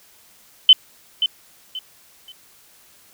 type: tone with echo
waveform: sine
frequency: 3050 Hz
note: G7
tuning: 48 cents flat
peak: -4 dBFS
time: 0.69-0.73 s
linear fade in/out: 2 ms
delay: 530 ms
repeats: 3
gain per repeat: -11 dB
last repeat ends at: 2.32 s
effects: white hiss -52 dBFS RMS until 3.13 s